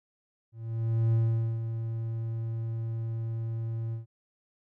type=tone with ADSR envelope; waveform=triangle; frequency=113.7 Hz; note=A#2; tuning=43 cents flat; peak=-19 dBFS; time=0.52-4.06 s; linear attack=610 ms; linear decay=460 ms; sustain=-9 dB; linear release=130 ms; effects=none